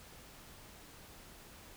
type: silence
effects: pink hiss -55 dBFS RMS until 1.76 s